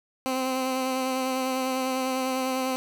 15% pulse tone with vibrato, 260 Hz, C4, 11 cents flat, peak -19 dBFS, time 0.26-2.76 s, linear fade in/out 0 ms, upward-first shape triangle, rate 10 Hz, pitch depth 25 cents each way, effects none

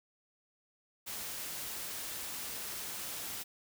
white noise, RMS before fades -41 dBFS, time 1.06-3.44 s, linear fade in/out 20 ms, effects none

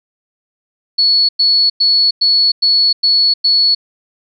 sine tone bursts, 4400 Hz, C#8, 14 cents flat, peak -8 dBFS, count 7, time 0.98-3.75 s, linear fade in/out 10 ms, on 310 ms, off 100 ms, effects none

